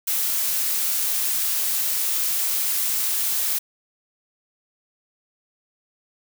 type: noise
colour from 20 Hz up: blue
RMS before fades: -23 dBFS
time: 0.07-3.59 s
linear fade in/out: 10 ms
effects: none